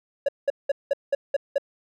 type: tone bursts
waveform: triangle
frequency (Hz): 560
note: C#5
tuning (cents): +18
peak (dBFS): -16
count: 7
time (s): 0.26-1.582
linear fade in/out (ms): 5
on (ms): 26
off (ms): 190
effects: none